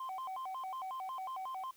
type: tone with vibrato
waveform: sine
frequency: 890 Hz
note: A5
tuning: 20 cents sharp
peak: -36 dBFS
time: 0-1.71 s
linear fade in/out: 5 ms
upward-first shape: square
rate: 5.5 Hz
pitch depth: 280 cents each way
effects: tanh soft clip ceiling -38 dBFS + white hiss -65 dBFS RMS until 1.76 s